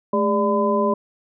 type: tone cluster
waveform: sine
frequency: 215.3 / 405.5 / 590 / 1011 Hz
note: A3 / G#4 / D5 / B5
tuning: -37 / -41 / +8 / +40 cents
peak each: -22 dBFS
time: 0.13-0.94 s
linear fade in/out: 5 ms
effects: none